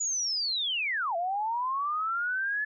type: linear two-way sweep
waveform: sine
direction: down then up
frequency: 6960 to 664 to 1731 Hz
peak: -27 dBFS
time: 0-2.65 s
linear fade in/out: 10 ms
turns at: 1.16 s
effects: none